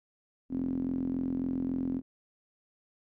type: tone with band-pass filter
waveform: sawtooth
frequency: 43.65 Hz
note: F1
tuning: in tune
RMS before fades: -32 dBFS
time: 0.49-2.02 s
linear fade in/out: 50 ms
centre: 260 Hz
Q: 9.7
effects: none